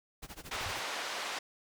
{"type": "noise with tremolo", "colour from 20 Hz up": "pink", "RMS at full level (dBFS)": -44, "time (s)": [0.22, 0.83], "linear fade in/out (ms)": 10, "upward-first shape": "sine", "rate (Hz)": 13, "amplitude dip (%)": 90}
{"type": "band-pass noise", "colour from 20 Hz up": "pink", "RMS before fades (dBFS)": -38, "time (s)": [0.51, 1.39], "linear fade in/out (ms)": 5, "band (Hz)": [670, 5400], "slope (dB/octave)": 12}
{"type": "tone with exponential decay", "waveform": "sine", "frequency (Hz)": 92.5, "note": "F#2", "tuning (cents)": 0, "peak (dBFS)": -35, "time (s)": [0.66, 0.77], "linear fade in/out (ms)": 0, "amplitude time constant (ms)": 22}
{"effects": []}